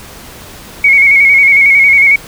sine tone with vibrato, 2209 Hz, C#7, 7 cents flat, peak -3 dBFS, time 0.84-2.16 s, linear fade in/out 5 ms, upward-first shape square, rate 11 Hz, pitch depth 36 cents each way, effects pink hiss -32 dBFS RMS until 2.27 s

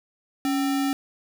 sine tone with sample-and-hold, 277.7 Hz, C#4, 3 cents sharp, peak -21 dBFS, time 0.45-0.93 s, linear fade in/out 0 ms, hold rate 1050 Hz, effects none

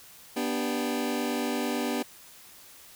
sawtooth chord, G major, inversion first, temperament just, 245 / 294 / 392 Hz, B3 / D4 / G4, -14 / +2 / 0 cents, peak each -26 / -28 / -30 dBFS, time 0.36-2.03 s, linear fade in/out 10 ms, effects white hiss -51 dBFS RMS until 2.95 s

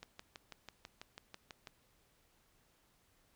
click train, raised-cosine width 0.2 ms, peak -30 dBFS, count 11, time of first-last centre 0.03-1.672 s, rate 6.09 Hz, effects pink hiss -72 dBFS RMS until 3.35 s

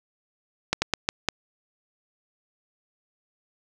slowing click train, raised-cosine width 0.2 ms, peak -4 dBFS, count 5, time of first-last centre 0.73-1.287 s, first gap 90 ms, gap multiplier 1.3, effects none

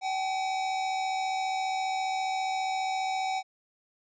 square tone pair together, 761 / 835.8 Hz, F#5 / G#5, +48 / +11 cents, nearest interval major second, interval 163 cents, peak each -29 / -39 dBFS, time 0.01-3.43 s, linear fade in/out 50 ms, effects resampled to 16000 Hz

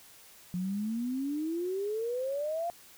sine exponential sweep, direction up, 175.9 to 702 Hz, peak -30 dBFS, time 0.54-2.7 s, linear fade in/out 0 ms, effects white hiss -55 dBFS RMS until 2.97 s

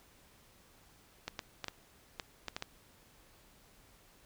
clicks, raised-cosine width 0.2 ms, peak -20 dBFS, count 8, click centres 1.28 / 1.392 / 1.643 / 1.683 / 2.198 / 2.483 / 2.565 / 2.624 s, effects pink hiss -63 dBFS RMS until 4.25 s

